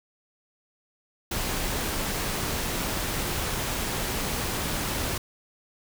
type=noise; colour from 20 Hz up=pink; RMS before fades=-29 dBFS; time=1.31-5.18 s; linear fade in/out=5 ms; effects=none